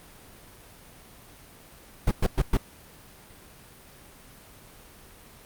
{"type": "noise bursts", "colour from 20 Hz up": "brown", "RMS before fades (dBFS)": -20, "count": 4, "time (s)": [2.07, 2.572], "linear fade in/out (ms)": 5, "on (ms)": 43, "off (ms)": 110, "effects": ["pink hiss -50 dBFS RMS until 5.45 s", "Opus 32 kbps"]}